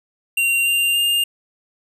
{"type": "tone with pitch steps", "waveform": "square", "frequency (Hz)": [2762, 2786, 2810], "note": ["F7", "F7", "F7"], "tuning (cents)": [-20, -5, 10], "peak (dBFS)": -16, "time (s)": [0.37, 1.24], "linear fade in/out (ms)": 5, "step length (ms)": 290, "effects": []}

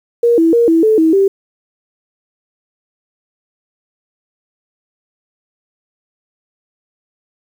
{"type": "tone with pitch steps", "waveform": "sine", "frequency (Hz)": [472, 328.7, 469.5, 328.1, 436.3, 321, 391.3], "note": ["A#4", "E4", "A#4", "E4", "A4", "E4", "G4"], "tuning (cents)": [22, -5, 12, -8, -15, -46, -3], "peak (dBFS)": -7, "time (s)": [0.23, 1.28], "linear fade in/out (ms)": 5, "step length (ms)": 150, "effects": ["7-bit"]}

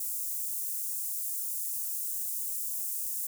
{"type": "high-pass noise", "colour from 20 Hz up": "white", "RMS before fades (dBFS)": -34, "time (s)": [0, 3.27], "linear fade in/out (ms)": 5, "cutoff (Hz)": 7700, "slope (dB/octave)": 24, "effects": []}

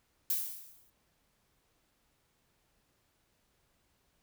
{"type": "noise with exponential decay", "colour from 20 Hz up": "violet", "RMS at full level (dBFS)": -29, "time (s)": [0.3, 0.9], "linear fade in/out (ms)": 2, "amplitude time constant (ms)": 130, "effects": ["pink hiss -74 dBFS RMS until 4.22 s"]}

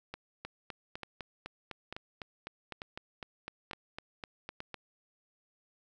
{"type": "two click trains", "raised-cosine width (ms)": 0.3, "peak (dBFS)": [-24, -24], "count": [6, 18], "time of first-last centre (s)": [[0.14, 4.604], [0.45, 4.743]], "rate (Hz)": [1.12, 3.96], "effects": []}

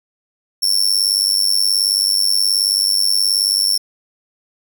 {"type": "tone with amplitude modulation", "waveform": "sawtooth", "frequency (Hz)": 5430, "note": "F8", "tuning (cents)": -50, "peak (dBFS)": -7, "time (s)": [0.62, 3.78], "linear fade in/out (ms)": 10, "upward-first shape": "sine", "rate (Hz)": 98.7, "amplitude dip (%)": 90, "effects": []}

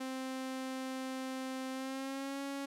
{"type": "tone with pitch glide", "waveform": "sawtooth", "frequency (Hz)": [261.6, 277.2], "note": ["C4", "C#4"], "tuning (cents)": [0, 0], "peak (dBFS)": -34, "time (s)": [0, 2.66], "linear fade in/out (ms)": 10, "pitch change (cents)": 100, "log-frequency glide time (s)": [1.71, 2.42], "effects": ["low-pass 12000 Hz 12 dB/octave"]}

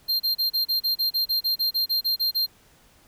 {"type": "tone bursts", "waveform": "square", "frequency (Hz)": 4186, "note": "C8", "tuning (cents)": 0, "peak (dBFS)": -21, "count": 16, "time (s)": [0.08, 2.465], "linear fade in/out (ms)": 20, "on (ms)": 120, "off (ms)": 31, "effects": ["pink hiss -57 dBFS RMS until 3.07 s"]}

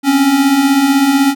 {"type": "beating tone pair", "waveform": "square", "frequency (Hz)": [261.6, 277.6], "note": ["C4", "C#4"], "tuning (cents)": [0, 3], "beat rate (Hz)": 16, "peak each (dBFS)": [-17, -10], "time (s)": [0.03, 1.35], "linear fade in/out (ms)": 50, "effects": []}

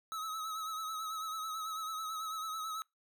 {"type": "tone with vibrato", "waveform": "square", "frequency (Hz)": 1286, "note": "E6", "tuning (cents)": -43, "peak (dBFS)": -38, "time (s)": [0.12, 2.82], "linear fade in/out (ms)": 0, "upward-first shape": "triangle", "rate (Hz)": 9.1, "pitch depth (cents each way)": 52, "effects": ["noise-tail reverb RT60 0.2 s tail -26 dB re dry"]}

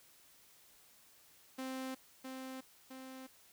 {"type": "tone with echo", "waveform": "sawtooth", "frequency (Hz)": 261.6, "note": "C4", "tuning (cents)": 0, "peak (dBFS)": -36, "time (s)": [1.58, 1.95], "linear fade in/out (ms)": 10, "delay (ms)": 660, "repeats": 2, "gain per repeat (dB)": -4, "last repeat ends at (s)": 3.27, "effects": ["white hiss -64 dBFS RMS until 3.52 s"]}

